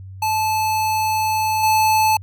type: tone with level steps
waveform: square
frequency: 870 Hz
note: A5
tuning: 20 cents flat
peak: -18 / -14 dBFS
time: 0.22-2.17 s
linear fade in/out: 5 ms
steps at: 1.63 s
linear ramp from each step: 5 ms
effects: added 95 Hz sine -33 dBFS peak until 2.22 s